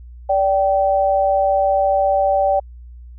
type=tone pair together; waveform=sine; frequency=581.2 / 776 Hz; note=D5 / G5; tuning=-18 / -18 cents; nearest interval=perfect fourth; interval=500 cents; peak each=-16 dBFS; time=0.29-2.6 s; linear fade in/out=10 ms; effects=added 60 Hz sine -35 dBFS peak until 3.18 s